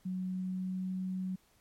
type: tone with pitch glide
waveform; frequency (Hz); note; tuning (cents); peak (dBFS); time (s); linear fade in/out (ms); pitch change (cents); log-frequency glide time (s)
sine; 185 to 186.29; F#3 to F#3; 0 to +12; -33; 0.05-1.36; 10; +12; 0.29-0.95
effects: pink hiss -68 dBFS RMS until 1.6 s + MP3 64 kbps